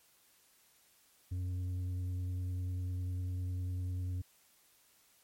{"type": "tone with tanh clipping", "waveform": "sine", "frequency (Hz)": 91, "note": "F#2", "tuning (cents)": -28, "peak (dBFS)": -35, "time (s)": [1.31, 4.22], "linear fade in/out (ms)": 10, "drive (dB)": 5, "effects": ["white hiss -67 dBFS RMS until 5.23 s", "MP3 64 kbps"]}